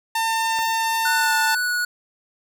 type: tone with pitch glide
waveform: sawtooth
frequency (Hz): 901 to 886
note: A5 to A5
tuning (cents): +41 to +12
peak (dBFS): -16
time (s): 0.15-1.55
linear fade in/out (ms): 5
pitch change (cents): -29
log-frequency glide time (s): 1.11-1.33
type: clicks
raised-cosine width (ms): 0.5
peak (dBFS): -20 / -26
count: 2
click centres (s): 0.588 / 0.595
type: tone with vibrato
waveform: square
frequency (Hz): 1470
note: F#6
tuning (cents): -12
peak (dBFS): -21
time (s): 1.05-1.85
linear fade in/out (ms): 5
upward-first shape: sine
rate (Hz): 2.4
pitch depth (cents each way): 11
effects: none